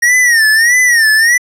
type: tone with vibrato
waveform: square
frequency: 1864.7 Hz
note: A#6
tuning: in tune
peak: -7 dBFS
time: 0.02-1.38 s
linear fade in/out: 10 ms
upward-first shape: sine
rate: 1.6 Hz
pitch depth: 130 cents each way
effects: low-pass 12000 Hz 12 dB/octave